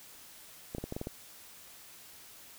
clicks, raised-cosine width 2 ms, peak -23 dBFS, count 7, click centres 0.749 / 0.783 / 0.84 / 0.924 / 0.965 / 1.014 / 1.071 s, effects white hiss -53 dBFS RMS until 2.58 s

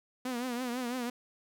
sawtooth tone with vibrato, 246.9 Hz, B3, in tune, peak -29 dBFS, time 0.25-1.1 s, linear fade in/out 5 ms, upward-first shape triangle, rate 6 Hz, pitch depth 100 cents each way, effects none

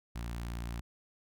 sawtooth tone with notch filter, 58.27 Hz, A#1, in tune, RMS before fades -39 dBFS, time 0.15-0.81 s, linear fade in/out 10 ms, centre 470 Hz, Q 1.2, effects none

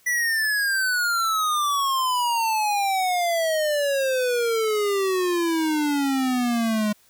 square exponential sweep, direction down, 1975.5 to 207.7 Hz, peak -21 dBFS, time 0.06-6.93 s, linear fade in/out 10 ms, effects white hiss -58 dBFS RMS until 7.09 s

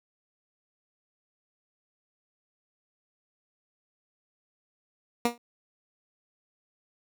15% pulse tone with exponential decay, 238 Hz, A#3, 36 cents sharp, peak -13 dBFS, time 5.25-5.38 s, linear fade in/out 2 ms, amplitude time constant 27 ms, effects none

